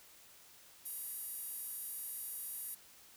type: tone with high-pass filter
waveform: sawtooth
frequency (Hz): 954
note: A#5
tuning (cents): +40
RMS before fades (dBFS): -44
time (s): 0.85-2.75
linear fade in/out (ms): 10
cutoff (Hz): 11000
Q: 4.3
effects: white hiss -60 dBFS RMS until 3.16 s